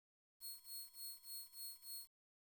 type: tone with tremolo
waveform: 10% pulse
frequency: 4309 Hz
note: C#8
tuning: 50 cents flat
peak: -40 dBFS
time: 0.4-2.09 s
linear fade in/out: 50 ms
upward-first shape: sine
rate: 3.4 Hz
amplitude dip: 90%
effects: 11-bit